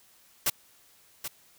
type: noise with echo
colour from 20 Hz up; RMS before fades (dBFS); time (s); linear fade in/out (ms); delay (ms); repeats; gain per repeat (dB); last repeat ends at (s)
white; -25; 0.46-0.5; 5; 780; 1; -10; 1.28
effects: white hiss -60 dBFS RMS until 1.58 s